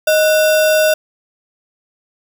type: tone with sample-and-hold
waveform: sine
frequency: 622.3 Hz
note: D#5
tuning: in tune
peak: -9 dBFS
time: 0.07-0.94 s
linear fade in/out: 5 ms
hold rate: 2100 Hz
effects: none